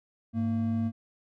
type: tone pair together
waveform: triangle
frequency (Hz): 102.7 / 228.4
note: G#2 / A#3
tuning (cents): -19 / -35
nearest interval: octave + major second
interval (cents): 1384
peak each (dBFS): -29 / -25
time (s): 0.33-0.92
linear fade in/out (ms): 50
effects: none